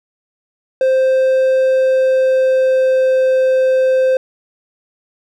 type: tone with pitch glide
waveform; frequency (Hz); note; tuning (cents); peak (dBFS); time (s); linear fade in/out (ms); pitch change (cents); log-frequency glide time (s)
triangle; 523.3 to 520.3; C5 to C5; 0 to -10; -8; 0.81-4.17; 2; -10; 1.62-3.21
effects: none